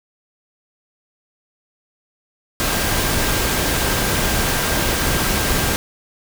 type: tone in noise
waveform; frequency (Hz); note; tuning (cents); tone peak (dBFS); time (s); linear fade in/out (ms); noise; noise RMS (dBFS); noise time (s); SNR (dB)
sine; 1589; G6; +23; -30; 2.6-5.76; 0; pink; -19; 2.6-5.76; -14
effects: none